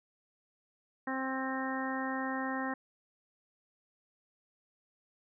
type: harmonic tone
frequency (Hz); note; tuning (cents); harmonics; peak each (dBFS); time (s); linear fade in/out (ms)
263.7; C4; +14; 1 / 2 / 3 / 4 / 5 / 6 / 7; -36 / -42 / -40 / -41 / -45 / -44 / -40; 1.07-2.74; 5
effects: none